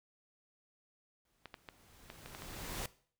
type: noise with exponential growth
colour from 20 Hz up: pink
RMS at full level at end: -39 dBFS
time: 1.25-2.86 s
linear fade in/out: 2 ms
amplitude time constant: 350 ms
type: clicks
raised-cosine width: 0.3 ms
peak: -30 dBFS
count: 7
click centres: 1.457 / 1.542 / 1.688 / 2.101 / 2.26 / 2.349 / 2.421 s
effects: noise-tail reverb RT60 0.5 s tail -19 dB re dry